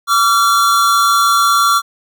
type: tone pair together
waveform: square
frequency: 1149.6 / 1369 Hz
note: D6 / F6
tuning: -37 / -35 cents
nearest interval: minor third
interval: 302 cents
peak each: -13 dBFS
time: 0.07-1.82 s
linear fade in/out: 50 ms
effects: none